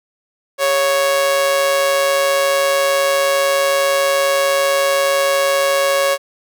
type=tone with amplitude modulation; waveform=sawtooth; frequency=554.4 Hz; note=C#5; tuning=in tune; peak=-7 dBFS; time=0.58-6.18 s; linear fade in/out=50 ms; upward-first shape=sine; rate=151 Hz; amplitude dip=50%; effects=none